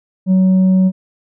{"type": "tone with tanh clipping", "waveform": "sine", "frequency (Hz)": 187.2, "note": "F#3", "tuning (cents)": 20, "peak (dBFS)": -9, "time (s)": [0.26, 0.92], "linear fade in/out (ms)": 50, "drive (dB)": 3, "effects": []}